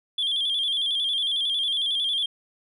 sine tone with vibrato, 3322 Hz, G#7, in tune, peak -21 dBFS, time 0.18-2.26 s, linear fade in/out 5 ms, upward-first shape square, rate 11 Hz, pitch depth 62 cents each way, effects tanh soft clip ceiling -19 dBFS

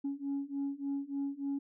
sine beating tone pair, 277.2 / 280.6 Hz, C#4 / C#4, 0 / +21 cents, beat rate 3.4 Hz, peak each -36 / -35 dBFS, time 0.04-1.59 s, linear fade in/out 10 ms, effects tanh soft clip ceiling -29 dBFS

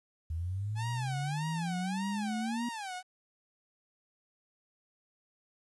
sine linear sweep, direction up, 77.78 to 241.4 Hz, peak -32 dBFS, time 0.3-2.69 s, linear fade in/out 5 ms
sawtooth tone with vibrato, 830.6 Hz, G#5, in tune, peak -34 dBFS, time 0.75-3.03 s, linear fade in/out 50 ms, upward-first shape sine, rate 1.7 Hz, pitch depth 230 cents each way
effects resampled to 24000 Hz + 11-bit

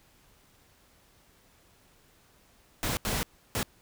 pink noise bursts at uneven times, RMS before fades -30 dBFS, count 3, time 2.83-2.97 / 3.05-3.23 / 3.55-3.63 s, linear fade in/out 0 ms, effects pink hiss -62 dBFS RMS until 3.81 s

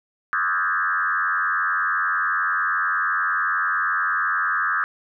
sine tone with frequency modulation, 1440 Hz, F#6, 47 cents flat, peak -19 dBFS, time 0.33-4.84 s, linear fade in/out 0 ms, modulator 88.7 Hz, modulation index 3.1, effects none

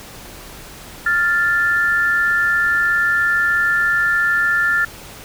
sine tone pair together, 1396.9 / 1760 Hz, F6 / A6, 0 / 0 cents, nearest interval major third, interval 400 cents, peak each -17 / -16 dBFS, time 1.06-4.85 s, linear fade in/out 5 ms, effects pink hiss -37 dBFS RMS until 5.24 s

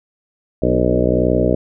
harmonic tone with a mistuned harmonic, 61.74 Hz, B1, in tune, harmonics 1 / 2 / 3 / 4 / 5 / 6 / 7 / 8 / 9 / 10, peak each -22 / -22 / -22 / -22 / -22 / -22 / -22 / -22 / -22 / -22 dBFS, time 0.62-1.55 s, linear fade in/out 5 ms, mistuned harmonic 5, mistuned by -25 cents, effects none

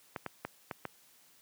clicks, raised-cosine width 0.5 ms, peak -21 dBFS, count 5, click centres 0.162 / 0.263 / 0.45 / 0.712 / 0.853 s, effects white hiss -63 dBFS RMS until 1.41 s + high-pass 100 Hz 12 dB/octave

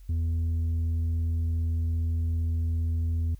sine tone with tanh clipping, 82.41 Hz, E2, in tune, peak -25 dBFS, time 0.09-3.35 s, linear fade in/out 5 ms, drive 4 dB, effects added 45 Hz sine -45 dBFS peak until 3.39 s + white hiss -66 dBFS RMS until 3.39 s

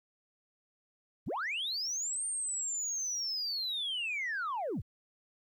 sine linear two-way sweep, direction up then down, 41.82 to 8870 to 41.82 Hz, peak -31 dBFS, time 1.26-4.82 s, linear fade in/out 20 ms, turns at 2.25 s, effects tanh soft clip ceiling -30 dBFS + 12-bit

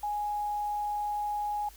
sine tone, 830.6 Hz, G#5, in tune, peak -29 dBFS, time 0.03-1.69 s, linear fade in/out 5 ms, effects added 50 Hz sine -52 dBFS peak until 1.76 s + white hiss -55 dBFS RMS until 1.76 s

